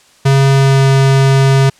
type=tone with pitch glide; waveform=square; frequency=136.5 to 135.48 Hz; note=C#3 to C#3; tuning=-26 to -39 cents; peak=-7 dBFS; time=0.25-1.7 s; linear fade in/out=10 ms; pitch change=-13 cents; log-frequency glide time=0.51-0.84 s; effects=white hiss -47 dBFS RMS until 1.79 s + low-pass 8000 Hz 12 dB/octave